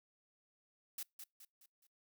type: noise with echo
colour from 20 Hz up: blue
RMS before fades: -43 dBFS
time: 0.98-1.03 s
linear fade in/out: 5 ms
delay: 210 ms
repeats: 4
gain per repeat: -7 dB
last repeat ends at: 1.87 s
effects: noise-tail reverb RT60 0.2 s tail -26 dB re dry